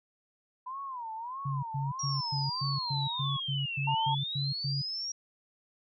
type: tone with vibrato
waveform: sine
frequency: 987.8 Hz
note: B5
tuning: in tune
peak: -36 dBFS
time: 0.66-3.4 s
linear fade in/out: 10 ms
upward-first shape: sine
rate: 1.6 Hz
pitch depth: 200 cents each way
type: tone bursts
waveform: sine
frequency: 138.59 Hz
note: C#3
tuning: in tune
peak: -30 dBFS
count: 12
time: 1.45-4.82 s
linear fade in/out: 10 ms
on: 180 ms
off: 110 ms
type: linear two-way sweep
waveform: sine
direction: down then up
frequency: 5690 to 2582 to 5690 Hz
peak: -33 dBFS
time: 1.99-5.12 s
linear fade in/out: 5 ms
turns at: 3.81 s
type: tone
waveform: sine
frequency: 895 Hz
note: A5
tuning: 29 cents sharp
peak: -27 dBFS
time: 3.87-4.15 s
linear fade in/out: 10 ms
effects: none